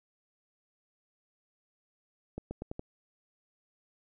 accelerating click train, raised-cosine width 2 ms, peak -24 dBFS, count 5, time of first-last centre 2.38-2.794 s, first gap 130 ms, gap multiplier 0.85, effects none

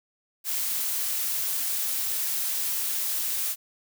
blue noise, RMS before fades -28 dBFS, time 0.44-3.56 s, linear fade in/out 50 ms, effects none

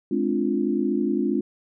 sine chord, D half-diminished seventh, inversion second, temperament equal with one note detuned, 211.8 / 261.6 / 293.7 / 349.2 Hz, Ab3 / C4 / D4 / F4, +34 / 0 / 0 / 0 cents, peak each -26 dBFS, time 0.11-1.41 s, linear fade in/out 5 ms, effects none

